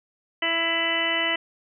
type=harmonic tone; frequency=331.8 Hz; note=E4; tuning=11 cents sharp; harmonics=1 / 2 / 3 / 4 / 5 / 6 / 7 / 8 / 9; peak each=-34 / -31 / -34 / -35 / -37 / -25 / -37 / -32 / -27 dBFS; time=0.42-1.36 s; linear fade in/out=5 ms; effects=none